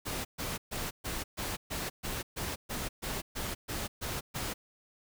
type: noise bursts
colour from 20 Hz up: pink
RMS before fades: -36 dBFS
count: 14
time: 0.05-4.54 s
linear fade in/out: 20 ms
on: 200 ms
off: 130 ms
effects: none